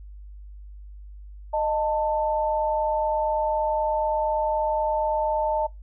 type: tone pair together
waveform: sine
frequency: 617.1 / 888 Hz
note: D#5 / A5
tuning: -14 / +16 cents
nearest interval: tritone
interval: 630 cents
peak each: -24 dBFS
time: 1.53-5.67 s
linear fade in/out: 10 ms
effects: noise-tail reverb RT60 0.2 s tail -22 dB re dry + added 50 Hz sine -39 dBFS peak until 5.82 s